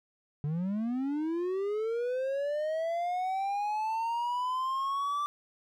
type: linear sweep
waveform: triangle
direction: up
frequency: 142 to 1174.7 Hz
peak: -27 dBFS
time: 0.44-5.26 s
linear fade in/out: 0 ms
effects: none

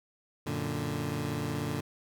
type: chord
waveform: 20% pulse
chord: Gb augmented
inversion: none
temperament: equal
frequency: 92.5 / 116.54 / 146.83 Hz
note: Gb2 / Bb2 / D3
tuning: 0 / 0 / 0 cents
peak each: -34 / -31 / -29 dBFS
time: 0.46-1.81 s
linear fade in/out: 10 ms
effects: none

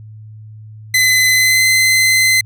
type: tone with pitch glide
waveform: sawtooth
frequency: 2028 to 2053 Hz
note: B6 to C7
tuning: +45 to -33 cents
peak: -6 dBFS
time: 0.94-2.41 s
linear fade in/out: 5 ms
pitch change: +22 cents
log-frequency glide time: 1.31-1.64 s
effects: added 108 Hz sine -32 dBFS peak until 2.45 s

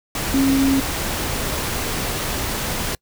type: tone in noise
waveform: sine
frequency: 271 Hz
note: C#4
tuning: 39 cents flat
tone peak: -14 dBFS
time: 0.34-0.8 s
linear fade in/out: 2 ms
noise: pink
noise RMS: -24 dBFS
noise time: 0.15-2.95 s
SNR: +7 dB
effects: noise-tail reverb RT60 0.1 s tail -26 dB re dry

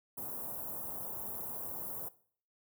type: band-stop noise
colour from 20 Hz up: white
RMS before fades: -41 dBFS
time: 0.17-2.09 s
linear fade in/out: 10 ms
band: 1000 to 12000 Hz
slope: 24 dB/octave
effects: noise-tail reverb RT60 0.5 s tail -18 dB re dry + high-pass 60 Hz 12 dB/octave

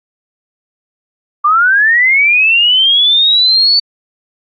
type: linear sweep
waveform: sine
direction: up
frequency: 1162 to 4516 Hz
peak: -6 dBFS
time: 1.44-3.8 s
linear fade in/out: 10 ms
effects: AAC 64 kbps

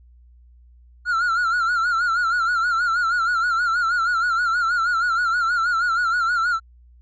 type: tone with vibrato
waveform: triangle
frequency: 1395 Hz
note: F6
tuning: 2 cents flat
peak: -16 dBFS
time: 1.05-6.6 s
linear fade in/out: 50 ms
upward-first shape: sine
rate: 6.3 Hz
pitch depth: 91 cents each way
effects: added 60 Hz sine -47 dBFS peak until 7.01 s + resampled to 16000 Hz

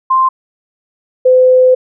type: tone pair in turn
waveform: sine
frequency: 1047 / 510.1 Hz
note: C6 / C5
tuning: +1 / -44 cents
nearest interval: octave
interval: 1245 cents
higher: first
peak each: -7 / -4 dBFS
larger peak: second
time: 0.1-0.29 / 1.25-1.75 s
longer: second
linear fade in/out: 10 ms
effects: none

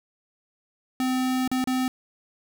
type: tone with dropouts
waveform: square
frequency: 257 Hz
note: C4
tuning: 31 cents flat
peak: -23 dBFS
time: 1-1.88 s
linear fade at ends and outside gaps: 1 ms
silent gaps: 1.477-1.515 / 1.641-1.673 s
effects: none

